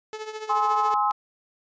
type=tone with tremolo; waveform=sawtooth; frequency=432.8 Hz; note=A4; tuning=29 cents flat; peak=-26 dBFS; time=0.13-0.94 s; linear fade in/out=0 ms; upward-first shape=triangle; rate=14 Hz; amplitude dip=75%
type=chord; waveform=sine; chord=Ab augmented; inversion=none; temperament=equal with one note detuned; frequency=830.6 / 1046.5 / 1286.9 Hz; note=Ab5 / C6 / E6; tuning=0 / 0 / -42 cents; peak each=-23 / -25 / -25 dBFS; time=0.49-1.12 s; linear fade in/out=10 ms
type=click; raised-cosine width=0.2 ms; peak=-22 dBFS; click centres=1.11 s
effects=resampled to 16000 Hz